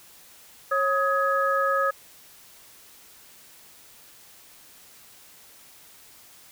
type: tone cluster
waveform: sine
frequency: 547 / 1262 / 1671 Hz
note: C#5 / D#6 / G#6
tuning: -23 / +24 / +10 cents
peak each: -25 / -23 / -28 dBFS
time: 0.71-1.91 s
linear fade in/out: 10 ms
effects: white hiss -51 dBFS RMS until 6.51 s